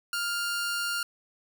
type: tone pair together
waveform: sawtooth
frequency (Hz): 1400 / 4473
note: F6 / C#8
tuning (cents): +4 / +15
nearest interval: octave + minor sixth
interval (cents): 2011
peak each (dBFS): -25 / -35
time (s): 0.13-1.03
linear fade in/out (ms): 2
effects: none